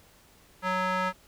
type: tone with band-pass filter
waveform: square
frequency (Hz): 185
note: F#3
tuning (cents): 0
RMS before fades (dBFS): -28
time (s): 0.62-1.13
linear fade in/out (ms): 50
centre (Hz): 1300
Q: 1.6
effects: pink hiss -58 dBFS RMS until 1.27 s